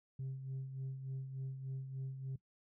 sine tone with tremolo, 133.2 Hz, C3, 31 cents sharp, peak -36 dBFS, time 0.19-2.36 s, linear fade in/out 5 ms, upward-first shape sine, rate 3.4 Hz, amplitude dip 60%, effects noise-tail reverb RT60 0.1 s tail -19 dB re dry + tanh soft clip ceiling -37 dBFS

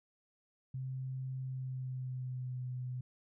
sine tone with pitch glide, 130.81 to 126.14 Hz, C3 to B2, 0 to +37 cents, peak -37 dBFS, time 0.74-3.01 s, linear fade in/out 5 ms, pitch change -63 cents, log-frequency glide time 1.41-2.65 s, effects none

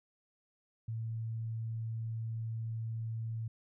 sine tone, 112.9 Hz, A2, 45 cents sharp, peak -35 dBFS, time 0.88-3.48 s, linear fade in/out 5 ms, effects none

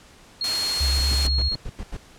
sine tone, 4280 Hz, C8, 38 cents sharp, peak -23 dBFS, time 0.41-1.55 s, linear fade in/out 2 ms
white noise, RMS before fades -28 dBFS, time 0.44-1.27 s, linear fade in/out 2 ms
sine tone with vibrato, 68.5 Hz, C#2, 20 cents flat, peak -20 dBFS, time 0.8-1.49 s, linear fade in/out 10 ms, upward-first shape square, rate 8 Hz, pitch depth 57 cents each way
brown noise bursts, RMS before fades -30 dBFS, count 8, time 0.97-1.969 s, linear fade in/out 5 ms, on 47 ms, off 89 ms
effects pink hiss -50 dBFS RMS until 2.18 s + low-pass 9000 Hz 12 dB/octave

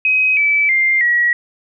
sine tone with pitch steps, 2529 / 2306 / 2102 / 1916.6 Hz, D#7 / D7 / C7 / A#6, +28 / -32 / +7 / +48 cents, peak -11 dBFS, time 0.05-1.33 s, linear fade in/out 2 ms, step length 320 ms, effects none

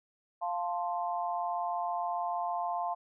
sine chord, F major, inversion none, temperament equal, 698.5 / 880 / 1046.5 Hz, F5 / A5 / C6, 0 / 0 / 0 cents, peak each -33 / -36 / -37 dBFS, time 0.41-2.95 s, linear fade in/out 20 ms, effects none

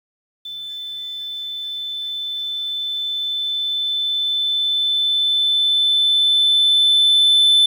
sine tone with level ramp, 3522 Hz, A7, 1 cent sharp, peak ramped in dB -28 to -7 dBFS, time 0.45-7.66 s, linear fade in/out 5 ms, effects tanh soft clip ceiling -9 dBFS + 8-bit

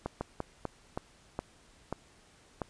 slowing click train, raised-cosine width 1 ms, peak -19 dBFS, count 8, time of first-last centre 0.06-2.618 s, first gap 150 ms, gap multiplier 1.29, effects pink hiss -61 dBFS RMS until 2.69 s + resampled to 22050 Hz

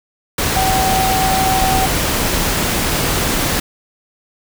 sine tone in noise, 761 Hz, F#5, 48 cents sharp, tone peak -15 dBFS, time 0.56-1.86 s, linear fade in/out 5 ms, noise pink, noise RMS -17 dBFS, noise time 0.38-3.6 s, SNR -1 dB, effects none

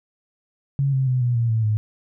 sine tone with pitch steps, 138.6 / 132.8 / 127.24 / 121.92 / 116.82 / 111.93 / 107.25 Hz, C#3 / C3 / C3 / B2 / A#2 / A2 / A2, 0 / +26 / -48 / -22 / +4 / +30 / -44 cents, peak -17 dBFS, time 0.79-1.77 s, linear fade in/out 0 ms, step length 140 ms, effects none

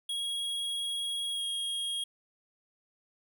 square tone with pitch glide, 3305 to 3267 Hz, G#7 to G#7, -9 to -29 cents, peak -32 dBFS, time 0.09-2.04 s, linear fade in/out 5 ms, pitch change -20 cents, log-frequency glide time 1.33-1.42 s, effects none

